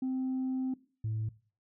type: tone pair in turn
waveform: sine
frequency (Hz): 260 / 109.52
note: C4 / A2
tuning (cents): -11 / -8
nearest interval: octave + minor third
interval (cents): 1497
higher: first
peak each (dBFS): -28 / -29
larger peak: first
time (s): 0.02-0.74 / 1.04-1.29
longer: first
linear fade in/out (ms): 5
effects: noise-tail reverb RT60 0.4 s tail -20 dB re dry + tanh soft clip ceiling -28 dBFS